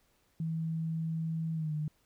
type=tone with pitch glide; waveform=sine; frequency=162 to 152.03 Hz; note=E3 to D#3; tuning=-30 to -40 cents; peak=-31 dBFS; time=0.4-1.88 s; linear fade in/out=2 ms; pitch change=-110 cents; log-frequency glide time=1.54-1.73 s; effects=pink hiss -71 dBFS RMS until 2.05 s